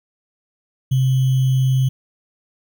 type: tone with sample-and-hold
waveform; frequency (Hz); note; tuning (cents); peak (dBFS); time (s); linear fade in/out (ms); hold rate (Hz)
sine; 130.81; C3; 0; -13; 0.91-1.89; 10; 3150
effects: none